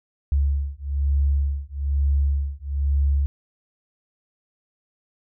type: beating tone pair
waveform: sine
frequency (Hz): 69.7 / 70.8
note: C#2 / C#2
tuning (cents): +10 / +37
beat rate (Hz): 1.1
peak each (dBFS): -22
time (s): 0.32-3.26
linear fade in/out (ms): 0
effects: none